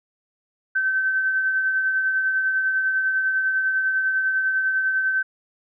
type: tone with tremolo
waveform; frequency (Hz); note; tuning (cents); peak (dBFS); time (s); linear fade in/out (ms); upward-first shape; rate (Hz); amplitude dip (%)
sine; 1540; G6; -31; -17; 0.75-5.23; 10; triangle; 10; 40
effects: none